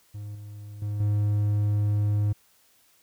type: tone with level steps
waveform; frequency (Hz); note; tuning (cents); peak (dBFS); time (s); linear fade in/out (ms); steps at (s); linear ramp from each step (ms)
triangle; 103.83; G#2; 0; -32 / -36 / -25 / -19; 0.14-2.33; 10; 0.35 / 0.82 / 1; 2
effects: white hiss -62 dBFS RMS until 3.02 s